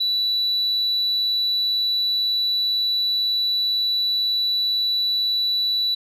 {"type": "tone", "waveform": "sine", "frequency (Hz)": 3951, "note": "B7", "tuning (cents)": 0, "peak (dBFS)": -17, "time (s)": [0, 5.95], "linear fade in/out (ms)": 10, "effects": ["tanh soft clip ceiling -16 dBFS"]}